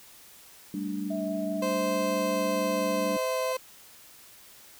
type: chord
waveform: sine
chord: G suspended second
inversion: none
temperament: just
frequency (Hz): 196 / 220.5 / 294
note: G3 / A3 / D4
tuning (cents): 0 / +4 / +2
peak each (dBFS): -33 / -37 / -33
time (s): 0.74-3.17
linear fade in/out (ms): 2
type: tone with vibrato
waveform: sine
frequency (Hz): 646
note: E5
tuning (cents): -35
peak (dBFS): -32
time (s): 1.1-3.53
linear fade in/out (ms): 10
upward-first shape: sine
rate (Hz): 5.1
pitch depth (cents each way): 11
type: tone with pitch glide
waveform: 30% pulse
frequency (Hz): 520 to 515.8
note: C5 to C5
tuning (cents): -11 to -25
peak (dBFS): -25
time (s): 1.62-3.57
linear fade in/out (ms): 5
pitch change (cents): -14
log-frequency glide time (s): 2.03-3.35
effects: white hiss -52 dBFS RMS until 4.79 s